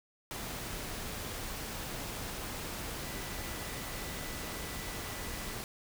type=tone in noise; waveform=sine; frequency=1981 Hz; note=B6; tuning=5 cents sharp; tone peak=-51 dBFS; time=3.04-5.55 s; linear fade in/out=0 ms; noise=pink; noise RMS=-40 dBFS; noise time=0.31-5.64 s; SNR=-14 dB; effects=none